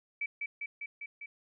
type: tone with echo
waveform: sine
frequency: 2300 Hz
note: D7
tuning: 37 cents flat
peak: -31 dBFS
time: 0.21-0.26 s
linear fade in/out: 5 ms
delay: 200 ms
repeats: 5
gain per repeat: -2 dB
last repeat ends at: 1.26 s
effects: none